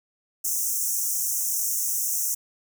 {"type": "high-pass noise", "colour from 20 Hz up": "pink", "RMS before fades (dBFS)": -26, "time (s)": [0.44, 2.35], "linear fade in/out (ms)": 10, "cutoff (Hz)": 5700, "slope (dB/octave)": 96, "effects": []}